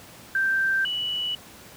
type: tone pair in turn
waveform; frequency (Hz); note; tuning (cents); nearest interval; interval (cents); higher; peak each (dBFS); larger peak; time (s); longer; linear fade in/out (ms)
sine; 1568 / 2951; G6 / F#7; 0 / -5; major seventh; 1095; second; -20 / -25; first; 0.35-0.85 / 0.85-1.35; neither; 2
effects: pink hiss -46 dBFS RMS until 1.76 s + high-pass 80 Hz 12 dB/octave